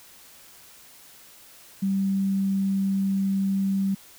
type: tone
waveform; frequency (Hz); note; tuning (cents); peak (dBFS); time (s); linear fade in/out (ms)
sine; 194.7; G3; -12; -21; 1.82-3.95; 10
effects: white hiss -50 dBFS RMS until 4.18 s

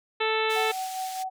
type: harmonic tone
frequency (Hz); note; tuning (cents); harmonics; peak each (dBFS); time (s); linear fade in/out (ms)
440; A4; 0; 1 / 2 / 3 / 4 / 5 / 6 / 7 / 8 / 9; -27 / -30 / -32 / -34 / -33 / -32 / -38 / -36 / -37; 0.2-0.72; 10
type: band-pass noise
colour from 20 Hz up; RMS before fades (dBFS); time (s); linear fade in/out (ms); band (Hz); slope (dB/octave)
white; -41; 0.49-1.24; 20; 2000 to 9800; 12
type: tone with tremolo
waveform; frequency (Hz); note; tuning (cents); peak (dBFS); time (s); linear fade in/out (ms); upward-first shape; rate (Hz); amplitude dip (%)
sine; 754; F#5; +32; -28; 0.55-1.3; 20; sine; 4.8; 45
effects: none

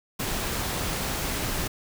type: noise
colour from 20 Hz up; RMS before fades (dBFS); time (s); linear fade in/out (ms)
pink; -29; 0.19-1.68; 10
effects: none

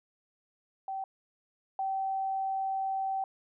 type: tone pair in turn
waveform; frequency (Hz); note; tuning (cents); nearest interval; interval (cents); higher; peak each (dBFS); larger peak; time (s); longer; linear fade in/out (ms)
sine; 772 / 772; G5 / G5; -27 / -27; unison; 0; neither; -33 / -29; second; 0.88-1.04 / 1.79-3.24; second; 2
effects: none

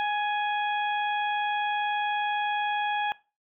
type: harmonic tone with a mistuned harmonic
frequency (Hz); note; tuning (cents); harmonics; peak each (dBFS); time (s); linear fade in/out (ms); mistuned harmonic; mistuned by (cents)
830.6; G#5; 0; 1 / 2 / 3 / 4; -26 / -32 / -36 / -38; 0-3.12; 0; 2; +15
effects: noise-tail reverb RT60 0.3 s tail -20 dB re dry

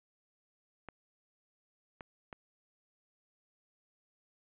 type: clicks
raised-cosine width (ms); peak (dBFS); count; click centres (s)
0.5; -29; 3; 0.887 / 2.008 / 2.328
effects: resampled to 8000 Hz + 11-bit

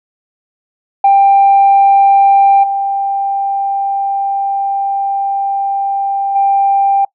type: tone with level steps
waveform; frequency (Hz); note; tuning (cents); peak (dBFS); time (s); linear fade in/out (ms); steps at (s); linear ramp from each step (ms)
sine; 791; G5; +15; -3 / -12 / -7; 1.04-7.05; 5; 2.63 / 6.35; 10
effects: noise-tail reverb RT60 0.1 s tail -23 dB re dry + tanh soft clip ceiling -1 dBFS

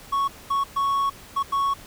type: tone bursts at uneven times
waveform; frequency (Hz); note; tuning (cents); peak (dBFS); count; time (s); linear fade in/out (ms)
triangle; 1108.7; C#6; 0; -18; 5; 0.12-0.28 / 0.5-0.64 / 0.76-1.1 / 1.36-1.43 / 1.52-1.74; 10
effects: pink hiss -45 dBFS RMS until 1.86 s

